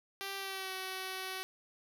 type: tone with pitch glide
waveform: 5% pulse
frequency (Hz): 392 to 377.1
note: G4 to F#4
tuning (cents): 0 to +33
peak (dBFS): -27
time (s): 0.21-1.43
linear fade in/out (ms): 0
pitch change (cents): -67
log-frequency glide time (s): 0.37-0.72
effects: none